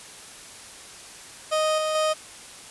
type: tone with level steps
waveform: 30% pulse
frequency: 622.3 Hz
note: D#5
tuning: in tune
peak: -18 / -21 / -18 dBFS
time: 1.51-2.14 s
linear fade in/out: 20 ms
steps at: 1.78 / 1.95 s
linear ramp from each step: 2 ms
effects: white hiss -43 dBFS RMS until 2.7 s + resampled to 24000 Hz